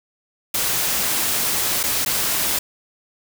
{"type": "noise with dropouts", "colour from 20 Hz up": "white", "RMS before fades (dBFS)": -21, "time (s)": [0.54, 2.59], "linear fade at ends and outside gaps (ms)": 5, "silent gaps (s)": [[1.831, 1.836], [2.05, 2.06]], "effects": []}